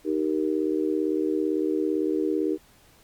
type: chord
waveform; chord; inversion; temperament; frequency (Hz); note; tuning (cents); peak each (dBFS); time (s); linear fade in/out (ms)
sine; Eb major; none; just; 311.1 / 388.9 / 466.7; Eb4 / G4 / Bb4; 0 / -14 / +2; -25 / -27 / -30; 0.04-2.58; 50
effects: pink hiss -57 dBFS RMS until 3.03 s + Opus 48 kbps